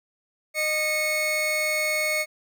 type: tone pair together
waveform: 40% pulse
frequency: 614.8 / 2191 Hz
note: D#5 / C#7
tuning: -21 / -21 cents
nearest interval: octave + minor seventh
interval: 2200 cents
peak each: -27 / -23 dBFS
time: 0.54-2.26 s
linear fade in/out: 50 ms
effects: none